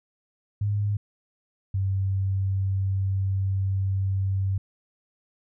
sine tone pair in turn, 102.8 / 96.56 Hz, G#2 / G2, -17 / -26 cents, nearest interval minor second, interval 109 cents, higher first, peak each -22 dBFS, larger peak neither, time 0.61-0.97 / 1.74-4.58 s, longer second, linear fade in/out 5 ms, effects none

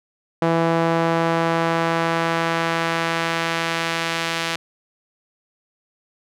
sawtooth tone with band-pass filter sweep, 165.8 Hz, E3, 10 cents sharp, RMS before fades -21 dBFS, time 0.42-4.56 s, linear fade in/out 2 ms, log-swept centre 660 to 3000 Hz, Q 0.75, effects none

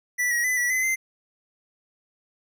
square tone with pitch steps, 1967 / 1903 / 2007 / 1946 / 2032 / 2076 Hz, B6 / A#6 / B6 / B6 / B6 / C7, -7 / +35 / +27 / -26 / +49 / -14 cents, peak -22 dBFS, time 0.18-0.96 s, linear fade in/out 20 ms, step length 130 ms, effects none

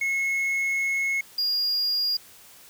triangle tone pair in turn, 2178 / 4835 Hz, C#7 / D8, -31 / +50 cents, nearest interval octave + major second, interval 1381 cents, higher second, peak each -21 dBFS, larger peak neither, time 0.01-1.21 / 1.38-2.17 s, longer first, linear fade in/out 5 ms, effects white hiss -50 dBFS RMS until 2.69 s

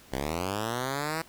5% pulse linear sweep, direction up, 61.74 to 164.81 Hz, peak -18 dBFS, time 0.12-1.22 s, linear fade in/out 5 ms, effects pink hiss -54 dBFS RMS until 1.28 s

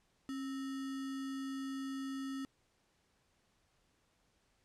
sine tone with sample-and-hold, 270 Hz, C#4, 45 cents flat, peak -38 dBFS, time 0.29-2.45 s, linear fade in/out 0 ms, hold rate 1575 Hz, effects pink hiss -75 dBFS RMS until 4.64 s + low-pass 9000 Hz 12 dB/octave

